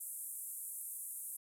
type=band-pass noise; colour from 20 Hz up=white; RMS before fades=-45 dBFS; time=0-1.37 s; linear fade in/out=10 ms; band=8400 to 13000 Hz; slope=48 dB/octave; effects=none